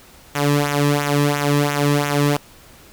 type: tone with flanger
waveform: sawtooth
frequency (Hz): 144.7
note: D3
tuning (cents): -25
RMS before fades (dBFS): -18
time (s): 0.35-2.37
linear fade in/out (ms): 5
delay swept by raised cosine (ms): 0.21 to 1.41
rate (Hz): 2.9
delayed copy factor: -0.7
effects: pink hiss -46 dBFS RMS until 2.92 s